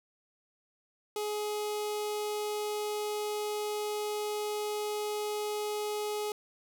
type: tone with notch filter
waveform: sawtooth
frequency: 420 Hz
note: G#4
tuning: 19 cents sharp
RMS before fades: -34 dBFS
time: 1.16-6.32 s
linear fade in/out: 2 ms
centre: 1700 Hz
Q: 1.6
effects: none